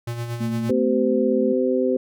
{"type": "tone with tremolo", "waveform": "square", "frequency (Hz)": 118.3, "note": "A#2", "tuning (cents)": 26, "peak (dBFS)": -25, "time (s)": [0.07, 0.71], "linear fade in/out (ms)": 5, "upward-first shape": "sine", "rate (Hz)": 8.7, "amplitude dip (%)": 50}
{"type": "tone with pitch glide", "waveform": "sine", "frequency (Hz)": [226.8, 220], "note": ["A#3", "A3"], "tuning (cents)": [-47, 0], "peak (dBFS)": -23, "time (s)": [0.4, 1.53], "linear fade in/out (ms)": 10, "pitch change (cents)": -53, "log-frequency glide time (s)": [0.72, 0.98]}
{"type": "harmonic tone", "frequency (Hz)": 128.2, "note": "C3", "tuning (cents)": -35, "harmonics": [2, 3, 4], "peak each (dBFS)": [-22, -22, -22], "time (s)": [0.69, 1.97], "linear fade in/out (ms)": 5}
{"effects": []}